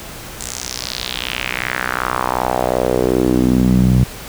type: tone with band-pass filter sweep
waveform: sawtooth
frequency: 62.7 Hz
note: B1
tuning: 27 cents sharp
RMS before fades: -17 dBFS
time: 0.4-4.04 s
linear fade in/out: 5 ms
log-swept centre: 8100 to 140 Hz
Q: 2.9
effects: pink hiss -32 dBFS RMS until 4.28 s